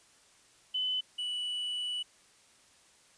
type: tone pair in turn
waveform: sine / triangle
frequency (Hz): 3016 / 2957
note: F#7 / F#7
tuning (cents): +32 / -2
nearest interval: unison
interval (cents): 34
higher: first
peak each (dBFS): -29 / -31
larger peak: first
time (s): 0.74-1.01 / 1.18-2.03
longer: second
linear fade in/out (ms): 10
effects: white hiss -62 dBFS RMS until 3.17 s + resampled to 22050 Hz